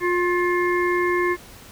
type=harmonic tone with a mistuned harmonic; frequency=354.7 Hz; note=F4; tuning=27 cents sharp; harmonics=1 / 3 / 5 / 6; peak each=-20 / -25 / -27 / -28 dBFS; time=0-1.37 s; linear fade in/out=50 ms; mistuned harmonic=5; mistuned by=-27 cents; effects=pink hiss -44 dBFS RMS until 1.71 s